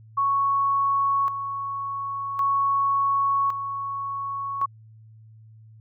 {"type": "tone with tremolo", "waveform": "sine", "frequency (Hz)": 1108.7, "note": "C#6", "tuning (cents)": 0, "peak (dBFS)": -19, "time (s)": [0.17, 4.66], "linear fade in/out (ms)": 10, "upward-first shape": "square", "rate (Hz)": 0.45, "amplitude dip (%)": 60, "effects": ["added 110 Hz sine -46 dBFS peak until 5.8 s"]}